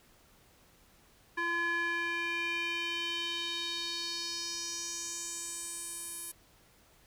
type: tone with band-pass filter sweep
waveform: square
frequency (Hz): 340.6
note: F4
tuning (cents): -43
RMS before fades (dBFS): -36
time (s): 1.37-6.32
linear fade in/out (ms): 10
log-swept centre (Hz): 1500 to 11000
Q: 3.6
effects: pink hiss -63 dBFS RMS until 7.06 s